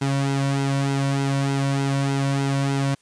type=tone with flanger; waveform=sawtooth; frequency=138 Hz; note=C#3; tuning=7 cents flat; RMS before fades=-22 dBFS; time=0.01-2.95 s; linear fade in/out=10 ms; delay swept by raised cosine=1.7 to 2.44 ms; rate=3.3 Hz; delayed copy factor=-0.65; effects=white hiss -61 dBFS RMS until 3.01 s + resampled to 22050 Hz